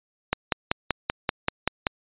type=click train; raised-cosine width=0.3 ms; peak=-5 dBFS; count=9; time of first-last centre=0.33-1.868 s; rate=5.2 Hz; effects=resampled to 8000 Hz